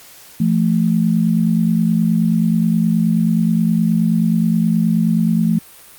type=tone pair together; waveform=sine; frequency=170.54 / 220 Hz; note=F3 / A3; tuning=-41 / 0 cents; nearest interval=major third; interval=441 cents; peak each=-15 dBFS; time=0.4-5.59 s; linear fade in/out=5 ms; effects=white hiss -42 dBFS RMS until 5.98 s + Opus 48 kbps